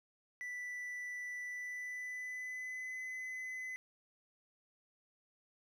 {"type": "tone with pitch glide", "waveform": "triangle", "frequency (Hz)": [1975.5, 2023], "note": ["B6", "B6"], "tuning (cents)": [0, 41], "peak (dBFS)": -39, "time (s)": [0.41, 3.76], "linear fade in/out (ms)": 0, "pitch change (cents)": 41, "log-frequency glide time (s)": [1.44, 3], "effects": []}